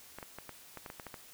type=clicks; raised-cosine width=0.5 ms; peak=-28 dBFS; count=10; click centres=0.186 / 0.228 / 0.386 / 0.493 / 0.773 / 0.862 / 0.901 / 0.998 / 1.067 / 1.142 s; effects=white hiss -55 dBFS RMS until 1.33 s